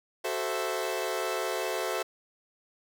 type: chord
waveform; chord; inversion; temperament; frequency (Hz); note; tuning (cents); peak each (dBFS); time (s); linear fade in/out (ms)
sawtooth; F# half-diminished seventh; none; equal with one note detuned; 374.7 / 440 / 523.3 / 659.3; F#4 / A4 / C5 / E5; +22 / 0 / 0 / 0; -31; 0.24-2.03; 10
effects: none